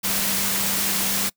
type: tone in noise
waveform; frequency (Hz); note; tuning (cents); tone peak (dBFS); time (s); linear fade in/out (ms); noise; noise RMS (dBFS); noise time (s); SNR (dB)
sine; 196; G3; 0; -33; 0.03-1.3; 20; white; -23; 0.03-1.3; -13
effects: noise-tail reverb RT60 0.1 s tail -24 dB re dry